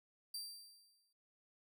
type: tone with exponential decay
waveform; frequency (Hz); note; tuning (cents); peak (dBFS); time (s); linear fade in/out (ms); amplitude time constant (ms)
sawtooth; 4699; D8; 0; -38; 0.34-1.13; 5; 170
effects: none